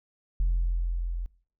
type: tone with level ramp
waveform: sine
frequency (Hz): 43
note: F1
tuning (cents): -26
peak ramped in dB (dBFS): -19 to -29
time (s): 0.4-1.26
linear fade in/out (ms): 0
effects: noise-tail reverb RT60 0.5 s tail -23 dB re dry + tanh soft clip ceiling -19 dBFS